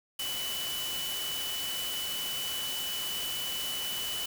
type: tone in noise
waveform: sine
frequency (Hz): 2978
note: F#7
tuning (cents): +11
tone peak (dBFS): -34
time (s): 0.19-4.26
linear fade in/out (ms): 5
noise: white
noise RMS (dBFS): -37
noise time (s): 0.19-4.26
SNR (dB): 0
effects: none